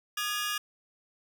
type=tone cluster; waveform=sawtooth; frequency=1221 / 1676 / 2840 Hz; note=D#6 / G#6 / F7; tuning=-33 / +15 / +28 cents; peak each=-31 dBFS; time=0.17-0.58 s; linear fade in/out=5 ms; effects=none